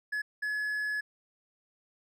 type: tone bursts at uneven times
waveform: triangle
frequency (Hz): 1700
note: G#6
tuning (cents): +40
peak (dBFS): -28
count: 2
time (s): 0.12-0.22 / 0.42-1.01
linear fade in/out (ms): 10
effects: none